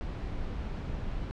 brown noise, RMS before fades -35 dBFS, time 0.01-1.31 s, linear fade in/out 0 ms, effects low-pass 4000 Hz 12 dB/octave

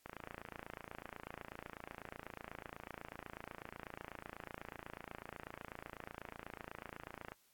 click train, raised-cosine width 0.5 ms, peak -30 dBFS, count 205, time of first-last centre 0.06-7.32 s, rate 28.1 Hz, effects white hiss -72 dBFS RMS until 7.53 s + AAC 64 kbps

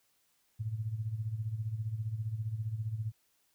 sine tone with tremolo, 110 Hz, A2, in tune, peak -30 dBFS, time 0.59-3.12 s, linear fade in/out 20 ms, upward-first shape sine, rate 15 Hz, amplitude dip 70%, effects white hiss -73 dBFS RMS until 3.54 s

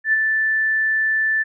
sine tone with ADSR envelope, 1760 Hz, A6, in tune, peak -12 dBFS, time 0.04-1.44 s, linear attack 89 ms, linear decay 25 ms, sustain -4 dB, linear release 24 ms, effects none

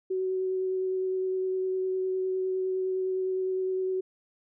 sine tone with vibrato, 374.8 Hz, F#4, 22 cents sharp, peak -26 dBFS, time 0.1-4.01 s, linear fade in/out 10 ms, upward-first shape sine, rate 9.8 Hz, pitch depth 10 cents each way, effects none

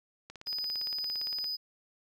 click train, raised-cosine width 0.2 ms, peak -28 dBFS, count 21, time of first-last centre 0.3-1.443 s, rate 17.5 Hz
triangle tone, 4988 Hz, D#8, 3 cents sharp, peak -31 dBFS, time 0.46-1.57 s, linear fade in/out 20 ms
effects none

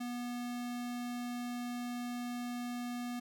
square tone, 243.2 Hz, B3, 26 cents flat, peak -38 dBFS, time 0-3.2 s, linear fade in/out 10 ms, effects none

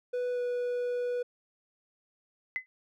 triangle tone with pitch glide, 493.9 to 489.6 Hz, B4 to B4, 0 to -15 cents, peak -27 dBFS, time 0.13-1.23 s, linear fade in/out 10 ms, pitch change -15 cents, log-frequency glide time 0.32-0.4 s
sine tone with exponential decay, 2032 Hz, B6, 49 cents sharp, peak -25 dBFS, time 2.56-2.66 s, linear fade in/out 0 ms, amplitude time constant 20 ms
effects none

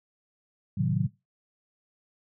sine chord, A diminished seventh, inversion none, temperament equal, 110 / 130.81 / 155.56 / 185 Hz, A2 / C3 / Eb3 / Gb3, 0 / 0 / 0 / 0 cents, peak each -30 / -29 / -28 / -28 dBFS, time 0.77-1.07 s, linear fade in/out 10 ms, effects noise-tail reverb RT60 0.2 s tail -17 dB re dry

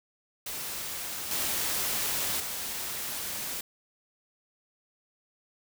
white noise with level steps, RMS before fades -36 / -30 / -35 dBFS, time 0.46-3.61 s, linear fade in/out 5 ms, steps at 1.31 / 2.4 s, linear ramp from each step 2 ms, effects none

